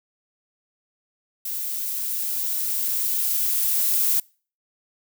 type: noise with level ramp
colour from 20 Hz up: violet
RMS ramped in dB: -29 to -20 dBFS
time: 1.45-4.2 s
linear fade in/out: 5 ms
effects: noise-tail reverb RT60 0.4 s tail -26 dB re dry